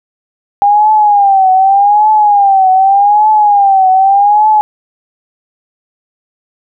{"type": "tone with vibrato", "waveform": "sine", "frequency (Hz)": 804, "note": "G5", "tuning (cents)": 44, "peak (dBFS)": -4, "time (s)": [0.62, 4.61], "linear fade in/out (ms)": 0, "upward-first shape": "triangle", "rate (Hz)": 0.84, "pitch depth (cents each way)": 130, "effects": []}